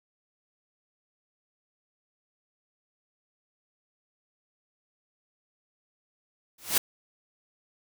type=noise with exponential growth; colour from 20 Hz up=white; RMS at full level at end=-19 dBFS; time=6.58-6.78 s; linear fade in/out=5 ms; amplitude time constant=43 ms; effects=none